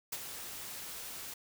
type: noise with ADSR envelope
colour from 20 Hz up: white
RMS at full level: -36 dBFS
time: 0.12-1.34 s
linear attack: 8 ms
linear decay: 41 ms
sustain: -8 dB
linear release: 5 ms
effects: none